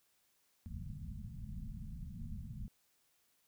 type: low-pass noise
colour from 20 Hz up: pink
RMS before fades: -45 dBFS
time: 0.66-2.68 s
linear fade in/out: 0 ms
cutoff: 230 Hz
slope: 96 dB/octave
effects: white hiss -75 dBFS RMS until 3.47 s